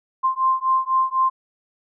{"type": "beating tone pair", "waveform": "sine", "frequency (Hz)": [1046.5, 1050.5], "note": ["C6", "C6"], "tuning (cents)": [0, 7], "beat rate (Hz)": 4, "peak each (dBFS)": -20, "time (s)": [0.23, 1.3], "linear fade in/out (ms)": 20, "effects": []}